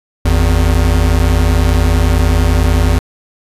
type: tone pair together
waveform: square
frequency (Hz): 52.38 / 83.6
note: G#1 / E2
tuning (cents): +16 / +25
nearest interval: minor sixth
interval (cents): 809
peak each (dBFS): -12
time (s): 0.25-2.99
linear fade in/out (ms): 5
effects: resampled to 32000 Hz